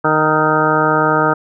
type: harmonic tone with a mistuned harmonic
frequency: 154.8 Hz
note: D#3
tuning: 9 cents flat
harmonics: 1 / 2 / 3 / 4 / 5 / 6 / 8 / 9 / 10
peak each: -22 / -20 / -19 / -20 / -22 / -19 / -17 / -20 / -23 dBFS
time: 0.04-1.34 s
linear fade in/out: 10 ms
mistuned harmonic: 8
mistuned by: +21 cents
effects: none